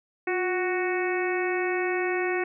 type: harmonic tone with a mistuned harmonic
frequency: 370 Hz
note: F#4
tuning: in tune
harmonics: 1 / 2 / 3 / 4 / 5 / 6 / 7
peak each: -26 / -33 / -38 / -36 / -33 / -34 / -38 dBFS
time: 0.27-2.44 s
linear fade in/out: 5 ms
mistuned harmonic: 1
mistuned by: -57 cents
effects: none